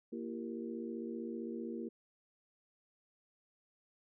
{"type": "harmonic tone with a mistuned harmonic", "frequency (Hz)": 77.78, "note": "D#2", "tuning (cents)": 0, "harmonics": [3, 4, 5, 6], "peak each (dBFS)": [-42, -44, -46, -48], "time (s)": [0.12, 1.89], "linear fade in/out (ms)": 10, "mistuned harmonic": 4, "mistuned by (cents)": 120, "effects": []}